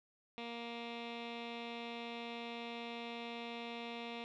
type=tone with low-pass filter; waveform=15% pulse; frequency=234.5 Hz; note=A#3; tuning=11 cents sharp; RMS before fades=-45 dBFS; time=0.38-4.24 s; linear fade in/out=0 ms; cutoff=3200 Hz; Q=5.6; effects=none